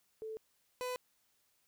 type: tone pair in turn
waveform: sine / 30% pulse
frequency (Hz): 439.4 / 500.6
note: A4 / B4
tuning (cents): -2 / +23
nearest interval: major second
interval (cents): 225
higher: second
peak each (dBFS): -40 / -34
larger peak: second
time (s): 0.22-0.37 / 0.81-0.96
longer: neither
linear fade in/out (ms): 0
effects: white hiss -75 dBFS RMS until 1.67 s